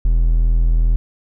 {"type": "tone", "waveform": "triangle", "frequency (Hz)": 41.2, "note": "E1", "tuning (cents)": 0, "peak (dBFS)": -9, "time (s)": [0.05, 0.96], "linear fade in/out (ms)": 0, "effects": []}